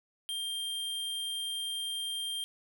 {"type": "tone", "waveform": "square", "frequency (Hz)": 3185, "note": "G7", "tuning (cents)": 27, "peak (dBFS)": -34, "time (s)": [0.29, 2.44], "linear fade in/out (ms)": 0, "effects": []}